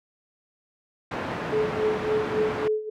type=band-pass noise; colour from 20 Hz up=pink; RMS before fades=-31 dBFS; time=1.11-2.68 s; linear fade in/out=5 ms; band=150 to 1800 Hz; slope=12 dB/octave
type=tone with tremolo; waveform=sine; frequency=430 Hz; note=A4; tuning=40 cents flat; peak=-20 dBFS; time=1.52-2.9 s; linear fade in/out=10 ms; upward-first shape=sine; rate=3.6 Hz; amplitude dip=80%
effects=none